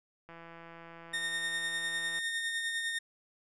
click train, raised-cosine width 0.5 ms, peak -35 dBFS, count 318, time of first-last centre 0.29-2.188 s, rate 167 Hz
30% pulse tone with tremolo, 1835 Hz, A#6, 28 cents flat, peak -28 dBFS, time 1.13-2.99 s, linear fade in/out 10 ms, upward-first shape sine, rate 9.9 Hz, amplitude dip 35%
effects resampled to 24000 Hz

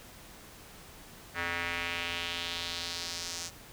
square tone with band-pass filter sweep, 85.9 Hz, F2, 28 cents flat, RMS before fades -36 dBFS, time 1.34-3.51 s, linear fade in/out 50 ms, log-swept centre 1800 to 6300 Hz, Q 2.2, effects pink hiss -51 dBFS RMS until 3.72 s

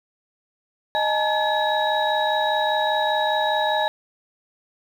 sine tone cluster, 619 / 845 / 910 / 1706 / 3823 Hz, D#5 / G#5 / A#5 / G#6 / A#7, -9 / +30 / -42 / +46 / +43 cents, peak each -24 / -22 / -27 / -27 / -27 dBFS, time 0.95-3.88 s, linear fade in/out 0 ms, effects tanh soft clip ceiling -9 dBFS + 8-bit

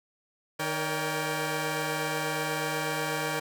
15% pulse tone cluster, 154.1 / 470.5 / 569 / 790 Hz, D#3 / A#4 / C#5 / G5, -16 / +16 / +45 / +13 cents, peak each -28 dBFS, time 0.59-3.4 s, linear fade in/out 10 ms, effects none

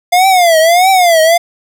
square tone with vibrato, 698.5 Hz, F5, in tune, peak -6 dBFS, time 0.12-1.38 s, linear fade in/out 10 ms, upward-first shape triangle, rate 1.6 Hz, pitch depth 190 cents each way, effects none

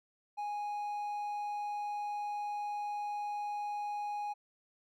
triangle tone, 828 Hz, G#5, 5 cents flat, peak -33 dBFS, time 0.37-4.34 s, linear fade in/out 20 ms, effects none

